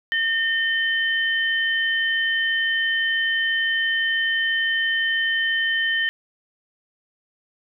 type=tone pair together; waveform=sine; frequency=1823 / 3066 Hz; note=A#6 / G7; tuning=-39 / -39 cents; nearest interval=major sixth; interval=900 cents; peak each=-20 / -25 dBFS; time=0.12-6.09 s; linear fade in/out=0 ms; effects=none